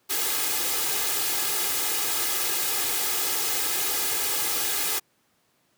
white noise with comb filter, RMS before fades -26 dBFS, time 0.09-5 s, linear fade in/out 20 ms, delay 2.4 ms, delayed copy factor +0.75, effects pink hiss -67 dBFS RMS until 5.77 s + high-pass 150 Hz 12 dB/octave

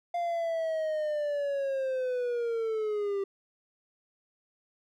triangle linear sweep, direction down, 698.5 to 390.5 Hz, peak -26 dBFS, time 0.14-3.24 s, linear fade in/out 5 ms, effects none

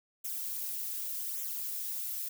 violet noise with flanger, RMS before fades -37 dBFS, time 0.24-2.29 s, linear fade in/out 10 ms, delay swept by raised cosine 0.21 to 5.01 ms, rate 0.86 Hz, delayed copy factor -0.8, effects none

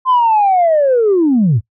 sine linear sweep, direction down, 1046.5 to 91.1 Hz, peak -7 dBFS, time 0.05-1.61 s, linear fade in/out 50 ms, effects noise-tail reverb RT60 0.1 s tail -20 dB re dry + tanh soft clip ceiling -5 dBFS

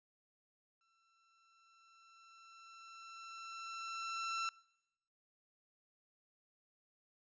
sawtooth tone with exponential growth, 1343 Hz, E6, 32 cents sharp, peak -32 dBFS, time 0.81-4.49 s, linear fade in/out 1 ms, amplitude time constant 800 ms, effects noise-tail reverb RT60 0.9 s tail -24 dB re dry + resampled to 16000 Hz

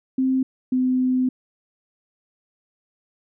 sine tone pair in turn, 261.6 / 255.5 Hz, C4 / C4, 0 / -41 cents, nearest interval unison, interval 41 cents, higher first, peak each -17 dBFS, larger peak neither, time 0.18-0.43 / 0.72-1.29 s, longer second, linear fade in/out 5 ms, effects none

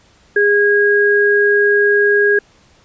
sine tone pair together, 410 / 1640 Hz, G#4 / G#6, -22 / -22 cents, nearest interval 2 octaves, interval 2400 cents, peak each -12 dBFS, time 0.36-2.39 s, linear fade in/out 5 ms, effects pink hiss -51 dBFS RMS until 2.84 s + resampled to 16000 Hz

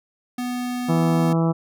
square tone, 246.9 Hz, B3, in tune, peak -25 dBFS, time 0.38-1.33 s, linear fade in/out 5 ms
harmonic tone, 164.81 Hz, E3, in tune, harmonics 1 / 2 / 3 / 4 / 5 / 6 / 7 / 8, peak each -18 / -24 / -28 / -30 / -32 / -34 / -35 / -36 dBFS, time 0.88-1.53 s, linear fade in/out 20 ms
effects none

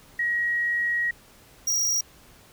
sine / square tone pair in turn, 1899 / 5691 Hz, A#6 / F8, +32 / +32 cents, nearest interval octave + perfect fifth, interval 1900 cents, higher second, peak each -22 dBFS, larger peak neither, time 0.19-1.11 / 1.67-2.01 s, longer first, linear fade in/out 5 ms, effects pink hiss -53 dBFS RMS until 2.52 s

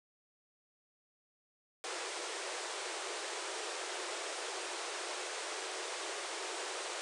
pink band-pass noise, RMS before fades -41 dBFS, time 1.84-7.01 s, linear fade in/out 0 ms, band 340 to 9500 Hz, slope 96 dB/octave, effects none

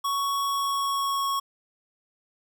square tone with pitch glide, 1114 to 1103.1 Hz, C#6 to C#6, +8 to -9 cents, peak -25 dBFS, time 0.04-1.4 s, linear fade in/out 10 ms, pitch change -17 cents, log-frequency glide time 0.47-1.27 s, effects none

